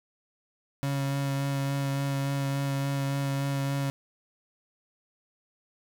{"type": "tone with vibrato", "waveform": "35% pulse", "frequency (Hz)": 138.59, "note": "C#3", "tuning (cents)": 0, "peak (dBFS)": -25, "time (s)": [0.83, 3.9], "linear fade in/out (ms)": 0, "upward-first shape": "sine", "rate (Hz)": 3.5, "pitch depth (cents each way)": 13, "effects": []}